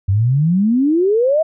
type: exponential sweep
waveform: sine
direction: up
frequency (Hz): 92.5 to 657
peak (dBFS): -11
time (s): 0.08-1.43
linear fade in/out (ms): 10
effects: none